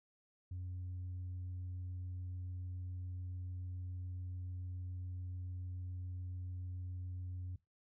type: tone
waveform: sine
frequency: 90.7 Hz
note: F#2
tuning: 34 cents flat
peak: -39 dBFS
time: 0.51-7.56 s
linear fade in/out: 5 ms
effects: noise-tail reverb RT60 0.2 s tail -20 dB re dry + tanh soft clip ceiling -39 dBFS